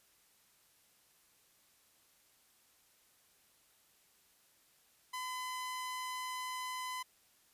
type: tone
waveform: sawtooth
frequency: 1013 Hz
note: B5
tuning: 44 cents sharp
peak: -35 dBFS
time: 5.13-7.03 s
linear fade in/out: 10 ms
effects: white hiss -69 dBFS RMS until 7.53 s + resampled to 32000 Hz